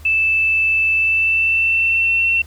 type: tone with pitch glide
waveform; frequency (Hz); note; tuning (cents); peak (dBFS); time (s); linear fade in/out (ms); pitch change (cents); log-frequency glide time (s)
sine; 2637 to 2706; E7 to E7; 0 to +45; -13; 0.05-2.42; 5; +45; 0.94-2.24
effects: added 77 Hz sine -37 dBFS peak until 2.46 s + pink hiss -47 dBFS RMS until 2.46 s